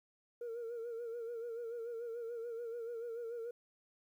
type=tone with vibrato; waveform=sine; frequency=466.2 Hz; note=A#4; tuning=in tune; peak=-38 dBFS; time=0.41-3.51 s; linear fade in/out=5 ms; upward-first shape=sine; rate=6.9 Hz; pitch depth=59 cents each way; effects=tanh soft clip ceiling -38 dBFS + 12-bit